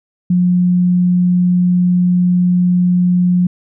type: tone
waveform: sine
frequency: 178.9 Hz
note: F3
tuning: 42 cents sharp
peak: -9 dBFS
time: 0.3-3.47 s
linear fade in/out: 5 ms
effects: none